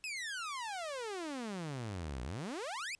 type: exponential two-way sweep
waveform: sawtooth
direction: down then up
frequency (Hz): 2637 to 58.27 to 2637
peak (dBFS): -35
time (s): 0.04-2.95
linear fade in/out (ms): 0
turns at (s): 2.23
effects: pink hiss -73 dBFS RMS until 2.99 s + resampled to 22050 Hz